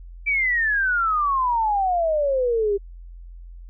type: exponential sweep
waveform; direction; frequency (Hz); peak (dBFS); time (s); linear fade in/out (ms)
sine; down; 2343 to 392; -18; 0.26-2.78; 20
effects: added 43 Hz sine -37 dBFS peak until 3.69 s